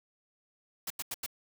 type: noise bursts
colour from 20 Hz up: white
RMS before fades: -36 dBFS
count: 4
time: 0.87-1.263 s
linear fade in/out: 5 ms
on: 33 ms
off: 87 ms
effects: none